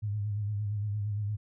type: tone with vibrato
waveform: sine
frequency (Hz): 103.83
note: G#2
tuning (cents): 0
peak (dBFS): -29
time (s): 0.02-1.37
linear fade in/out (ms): 20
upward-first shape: sine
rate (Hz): 8.7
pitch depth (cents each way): 54
effects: none